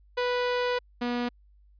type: tone pair in turn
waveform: sawtooth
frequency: 492.7 / 242.4 Hz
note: B4 / B3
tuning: -4 / -32 cents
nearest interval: octave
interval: 1228 cents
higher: first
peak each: -21 / -23 dBFS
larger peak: first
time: 0.17-0.79 / 1.01-1.29 s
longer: first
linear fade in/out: 10 ms
effects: added 50 Hz sine -55 dBFS peak until 1.79 s + resampled to 11025 Hz